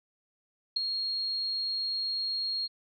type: tone with ADSR envelope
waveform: sine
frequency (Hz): 4268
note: C8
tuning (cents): +34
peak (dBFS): -21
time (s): 0.76-2.68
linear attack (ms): 9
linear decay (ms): 5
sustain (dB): -8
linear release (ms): 28
effects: none